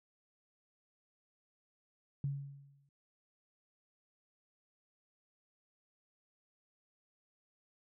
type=tone with exponential decay; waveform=sine; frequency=140 Hz; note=C#3; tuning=18 cents sharp; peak=-31 dBFS; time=2.24-2.89 s; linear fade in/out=2 ms; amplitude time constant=140 ms; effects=none